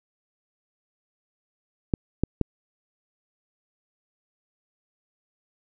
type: clicks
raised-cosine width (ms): 3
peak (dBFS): -8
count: 3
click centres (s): 1.938 / 2.236 / 2.413
effects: none